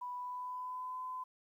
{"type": "tone with pitch glide", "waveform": "sine", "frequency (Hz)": [987.8, 1016.2], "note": ["B5", "B5"], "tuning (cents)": [0, 49], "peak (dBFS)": -39, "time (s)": [0.01, 1.24], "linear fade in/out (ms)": 10, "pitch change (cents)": 49, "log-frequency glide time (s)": [0.14, 1], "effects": ["12-bit"]}